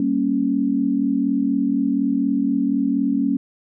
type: chord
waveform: sine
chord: G diminished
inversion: none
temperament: equal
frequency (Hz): 196 / 233.1 / 277.2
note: G3 / Bb3 / Db4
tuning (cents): 0 / 0 / 0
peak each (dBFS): -25 / -22 / -19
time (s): 0-3.37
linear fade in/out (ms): 2
effects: none